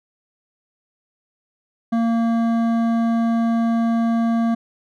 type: tone with hard clipping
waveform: sine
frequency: 230 Hz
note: A#3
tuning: 23 cents flat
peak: -18 dBFS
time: 1.92-4.55 s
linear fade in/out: 10 ms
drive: 11 dB
effects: none